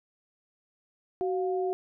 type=tone pair together; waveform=sine; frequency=374.5 / 707 Hz; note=F#4 / F5; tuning=+21 / +21 cents; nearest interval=major seventh; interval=1100 cents; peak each=-27 / -33 dBFS; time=1.21-1.73 s; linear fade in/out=0 ms; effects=none